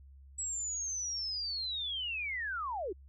sine linear sweep, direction down, 7820 to 329.6 Hz, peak -34 dBFS, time 0.38-2.93 s, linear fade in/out 10 ms, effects added 68 Hz sine -52 dBFS peak until 3.08 s

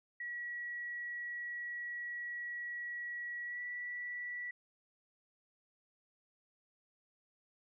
sine tone with pitch glide, 1925 to 1953 Hz, B6 to B6, -45 to -20 cents, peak -39 dBFS, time 0.2-4.51 s, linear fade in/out 5 ms, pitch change +25 cents, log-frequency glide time 3.45-3.62 s, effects none

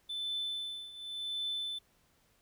triangle tone with tremolo, 3520 Hz, A7, in tune, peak -30 dBFS, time 0.09-1.79 s, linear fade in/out 10 ms, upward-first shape triangle, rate 0.9 Hz, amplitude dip 85%, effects tanh soft clip ceiling -29 dBFS + pink hiss -70 dBFS RMS until 2.41 s

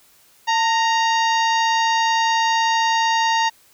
harmonic tone with a mistuned harmonic, 932.3 Hz, A#5, in tune, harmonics 1 / 2 / 3 / 4 / 5 / 6 / 7, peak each -17 / -23 / -27 / -29 / -31 / -33 / -34 dBFS, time 0.47-3.5 s, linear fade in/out 20 ms, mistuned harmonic 1, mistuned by -56 cents, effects white hiss -54 dBFS RMS until 3.73 s

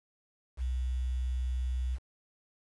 sine tone with quantisation, 62.9 Hz, B1, 32 cents sharp, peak -29 dBFS, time 0.57-1.99 s, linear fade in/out 50 ms, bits 9, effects resampled to 24000 Hz

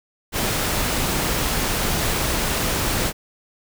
pink noise, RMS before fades -22 dBFS, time 0.32-3.13 s, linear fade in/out 50 ms, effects none

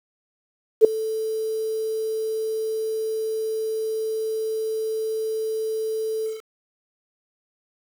sine tone with ADSR envelope, 439.9 Hz, A4, in tune, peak -4 dBFS, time 0.81-6.42 s, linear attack 37 ms, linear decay 3 ms, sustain -19 dB, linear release 160 ms, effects 7-bit

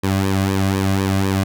sawtooth tone with flanger, 96.7 Hz, G2, 23 cents flat, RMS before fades -18 dBFS, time 0.03-1.44 s, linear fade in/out 10 ms, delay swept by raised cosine 1.4 to 2.27 ms, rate 4 Hz, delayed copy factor -0.8, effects none

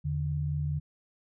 sine tone pair together, 82.41 / 147.02 Hz, E2 / D3, 0 / +2 cents, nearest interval minor seventh, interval 1002 cents, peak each -33 / -29 dBFS, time 0.04-0.8 s, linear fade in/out 20 ms, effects none

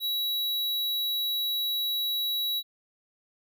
square tone, 3900 Hz, B7, 23 cents flat, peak -27 dBFS, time 0-2.63 s, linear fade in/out 50 ms, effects none

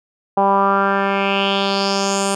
10% pulse tone with low-pass filter sweep, 197 Hz, G3, 9 cents sharp, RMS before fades -17 dBFS, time 0.37-2.35 s, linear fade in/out 5 ms, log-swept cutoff 840 to 8900 Hz, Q 3.9, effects none

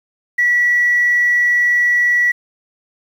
sine tone, 1943 Hz, B6, 29 cents flat, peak -10 dBFS, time 0.38-2.32 s, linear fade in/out 10 ms, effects tanh soft clip ceiling -6 dBFS + 7-bit

